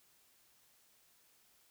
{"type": "silence", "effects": ["white hiss -69 dBFS RMS until 1.7 s"]}